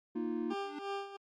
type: chord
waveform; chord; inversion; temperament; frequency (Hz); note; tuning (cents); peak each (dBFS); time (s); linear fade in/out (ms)
triangle; Bb suspended fourth; none; equal; 233.1 / 311.1 / 349.2; Bb3 / Eb4 / F4; 0 / 0 / 0; -36; 0.15-0.54; 10
type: tone with tremolo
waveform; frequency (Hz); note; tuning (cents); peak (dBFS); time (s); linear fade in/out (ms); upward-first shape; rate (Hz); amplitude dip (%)
20% pulse; 397.3; G4; +23; -30; 0.5-1.17; 10; sine; 2.9; 75
type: tone with exponential growth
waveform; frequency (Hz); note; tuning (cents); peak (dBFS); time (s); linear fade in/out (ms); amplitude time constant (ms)
square; 293.7; D4; 0; -39; 0.53-0.79; 5; 55
effects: low-pass 4000 Hz 12 dB/octave + Opus 48 kbps